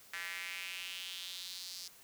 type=tone with high-pass filter sweep; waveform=square; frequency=90.8 Hz; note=F#2; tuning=32 cents flat; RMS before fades=-44 dBFS; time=0.13-1.88 s; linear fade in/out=5 ms; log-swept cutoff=1800 to 5000 Hz; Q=3.3; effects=white hiss -59 dBFS RMS until 2.03 s